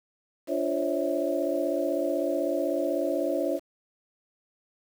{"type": "tone cluster", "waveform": "sine", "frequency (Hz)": [290.3, 346.1, 532, 568, 652], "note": ["D4", "F4", "C5", "C#5", "E5"], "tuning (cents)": [-20, -16, 29, 42, -19], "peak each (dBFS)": -31, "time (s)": [0.47, 3.6], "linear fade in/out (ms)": 50, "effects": ["8-bit"]}